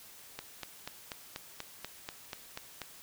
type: click train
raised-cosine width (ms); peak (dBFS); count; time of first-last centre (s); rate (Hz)
0.2; -21; 11; 0.39-2.817; 4.12
effects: white hiss -53 dBFS RMS until 3.02 s